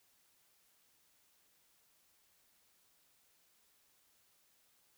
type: silence
effects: white hiss -72 dBFS RMS until 4.97 s